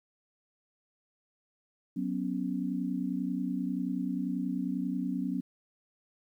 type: chord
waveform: sine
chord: F# suspended fourth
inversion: none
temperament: equal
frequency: 185 / 246.9 / 277.2 Hz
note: F#3 / B3 / C#4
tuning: 0 / 0 / 0 cents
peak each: -34 dBFS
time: 1.96-5.41 s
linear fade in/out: 10 ms
effects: 11-bit